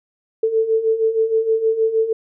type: beating tone pair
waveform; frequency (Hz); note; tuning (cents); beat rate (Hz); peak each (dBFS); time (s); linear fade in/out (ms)
sine; 440.8 / 447.2; A4 / A4; +3 / +28; 6.4; -21 / -16; 0.43-2.13; 5
effects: none